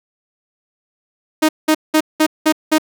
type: tone bursts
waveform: sawtooth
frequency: 311.1 Hz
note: D#4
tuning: in tune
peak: -6 dBFS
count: 6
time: 1.42-2.784 s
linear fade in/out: 10 ms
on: 69 ms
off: 190 ms
effects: none